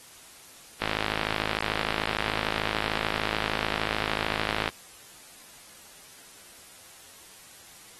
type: click train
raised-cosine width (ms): 0.3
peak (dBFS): -10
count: 207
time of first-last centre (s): 0.82-4.678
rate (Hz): 53.4
effects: white hiss -50 dBFS RMS until 7.99 s + AAC 32 kbps